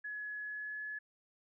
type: tone with pitch glide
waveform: sine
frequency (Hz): 1693 to 1705.8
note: G#6 to G#6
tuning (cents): +33 to +46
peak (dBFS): -39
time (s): 0.04-0.99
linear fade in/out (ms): 10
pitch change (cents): +13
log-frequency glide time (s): 0.4-0.81
effects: none